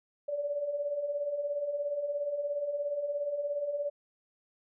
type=beating tone pair; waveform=sine; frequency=563 / 580 Hz; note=C#5 / D5; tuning=+27 / -22 cents; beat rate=17 Hz; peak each=-39 / -31 dBFS; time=0.28-3.9 s; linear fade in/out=10 ms; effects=none